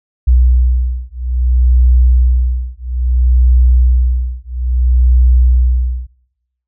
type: beating tone pair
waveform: sine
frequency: 61.6 / 62.2 Hz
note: B1 / B1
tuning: -4 / +13 cents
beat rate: 0.6 Hz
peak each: -11 dBFS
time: 0.27-6.07 s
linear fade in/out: 10 ms
effects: noise-tail reverb RT60 0.8 s tail -18 dB re dry

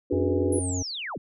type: chord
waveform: sine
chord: G# half-diminished seventh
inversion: second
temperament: equal with one note detuned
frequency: 293.7 / 365.7 / 415.3 / 493.9 Hz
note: D4 / F#4 / G#4 / B4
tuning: 0 / -20 / 0 / 0 cents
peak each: -28 / -27 / -30 / -29 dBFS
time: 0.1-0.6 s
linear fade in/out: 10 ms
type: harmonic tone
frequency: 91 Hz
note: F#2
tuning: 28 cents flat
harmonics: 1 / 3 / 5 / 7 / 9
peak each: -28 / -31 / -39 / -44 / -45 dBFS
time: 0.12-0.83 s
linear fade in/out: 10 ms
type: linear sweep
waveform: sine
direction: down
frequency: 10760 to 60.2 Hz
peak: -31 dBFS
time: 0.52-1.18 s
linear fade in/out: 5 ms
effects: none

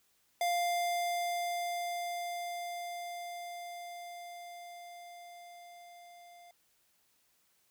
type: tone with level ramp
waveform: square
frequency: 698.5 Hz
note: F5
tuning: in tune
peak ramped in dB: -29 to -54 dBFS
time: 0.41-6.51 s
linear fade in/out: 2 ms
effects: white hiss -72 dBFS RMS until 7.7 s

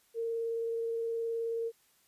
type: tone with vibrato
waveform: sine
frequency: 458.9 Hz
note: A#4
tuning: 27 cents flat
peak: -31 dBFS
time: 0.14-1.72 s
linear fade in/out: 50 ms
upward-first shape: triangle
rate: 19 Hz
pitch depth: 13 cents each way
effects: white hiss -68 dBFS RMS until 2.07 s + resampled to 32000 Hz

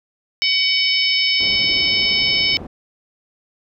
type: harmonic tone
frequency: 752 Hz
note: F#5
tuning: 28 cents sharp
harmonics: 3 / 4 / 5 / 6 / 7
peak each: -20 / -20 / -25 / -27 / -19 dBFS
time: 0.42-2.57 s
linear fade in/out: 0 ms
type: low-pass noise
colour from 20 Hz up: white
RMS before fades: -33 dBFS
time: 1.4-2.67 s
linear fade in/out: 5 ms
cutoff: 440 Hz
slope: 12 dB/octave
effects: none

